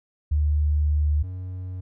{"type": "tone pair in turn", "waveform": ["sine", "triangle"], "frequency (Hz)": [74.6, 92.05], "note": ["D2", "F#2"], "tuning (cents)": [28, -8], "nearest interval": "major third", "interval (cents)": 364, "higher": "second", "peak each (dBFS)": [-18, -28], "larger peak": "first", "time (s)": [[0.31, 1.23], [1.23, 1.81]], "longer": "first", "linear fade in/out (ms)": 10, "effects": []}